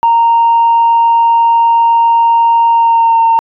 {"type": "tone with pitch glide", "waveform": "sine", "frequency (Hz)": [927, 913.7], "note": ["A#5", "A#5"], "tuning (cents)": [-10, -35], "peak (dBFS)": -4, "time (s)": [0.03, 3.39], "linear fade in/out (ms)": 0, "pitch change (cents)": -25, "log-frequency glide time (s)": [2.72, 3.21], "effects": ["tanh soft clip ceiling -2 dBFS"]}